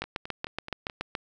two click trains, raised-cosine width 0.3 ms, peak -22 / -14 dBFS, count 5 / 9, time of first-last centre 0.04-0.898 / 0.02-1.152 s, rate 4.66 / 7.07 Hz, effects none

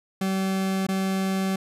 40% pulse tone with dropouts, 191.4 Hz, G3, 41 cents flat, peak -22 dBFS, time 0.21-1.56 s, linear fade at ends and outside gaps 5 ms, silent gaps 0.868-0.886 s, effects resampled to 32000 Hz

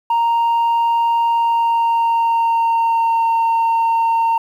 sine tone with pitch glide, 930 to 915.1 Hz, A#5 to A#5, -4 to -32 cents, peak -10 dBFS, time 0.1-4.38 s, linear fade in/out 5 ms, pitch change -28 cents, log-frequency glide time 1.26-3.25 s, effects tanh soft clip ceiling -12 dBFS + 8-bit

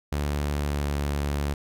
sawtooth tone with pitch glide, 72.8 to 71.88 Hz, D2 to D2, -15 to -37 cents, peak -21 dBFS, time 0.12-1.54 s, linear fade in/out 5 ms, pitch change -22 cents, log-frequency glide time 0.61-0.87 s, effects none

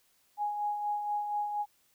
sine tone with tremolo, 830 Hz, G#5, 1 cent flat, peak -28 dBFS, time 0.37-1.66 s, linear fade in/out 50 ms, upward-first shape sine, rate 4.2 Hz, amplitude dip 45%, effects white hiss -69 dBFS RMS until 1.94 s

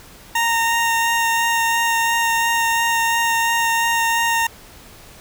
20% pulse tone with vibrato, 923 Hz, A#5, 17 cents flat, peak -11 dBFS, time 0.35-4.47 s, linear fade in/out 5 ms, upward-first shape sine, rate 2.9 Hz, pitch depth 10 cents each way, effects pink hiss -43 dBFS RMS until 5.2 s

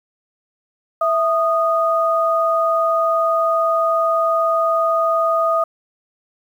sine tone pair together, 659 / 1236.5 Hz, E5 / D#6, -1 / -11 cents, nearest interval major seventh, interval 1090 cents, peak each -17 dBFS, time 1.01-5.64 s, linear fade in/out 5 ms, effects 8-bit

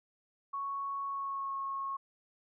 sine tone with pitch glide, 1108.7 to 1092.8 Hz, C#6 to C#6, 0 to -25 cents, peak -34 dBFS, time 0.53-1.97 s, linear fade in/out 10 ms, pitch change -25 cents, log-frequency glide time 1.06-1.55 s, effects none

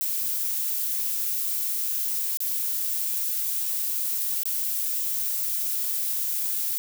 violet noise with dropouts, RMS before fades -27 dBFS, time 0.01-6.78 s, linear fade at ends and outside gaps 0 ms, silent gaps 2.372-2.404 / 3.657-3.661 / 4.433-4.455 s, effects none

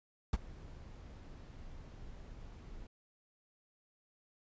brown noise with ADSR envelope, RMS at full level -28 dBFS, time 0.33-2.87 s, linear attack 3 ms, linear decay 32 ms, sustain -22 dB, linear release 5 ms, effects resampled to 16000 Hz

